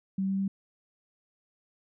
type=tone with pitch steps; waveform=sine; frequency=192.5 / 193.73 / 194.96 Hz; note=G3 / G3 / G3; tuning=-31 / -20 / -9 cents; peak=-26 dBFS; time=0.18-0.48 s; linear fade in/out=5 ms; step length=100 ms; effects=none